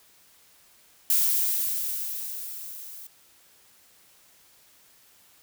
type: noise with level ramp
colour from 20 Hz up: violet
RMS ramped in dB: -21 to -43 dBFS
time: 1.1-3.07 s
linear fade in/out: 2 ms
effects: white hiss -58 dBFS RMS until 5.42 s